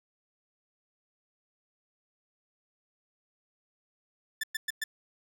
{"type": "tone bursts", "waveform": "sawtooth", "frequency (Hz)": 1760, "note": "A6", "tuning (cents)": 0, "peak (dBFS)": -26, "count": 4, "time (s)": [4.41, 4.84], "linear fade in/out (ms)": 5, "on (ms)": 25, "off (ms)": 110, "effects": []}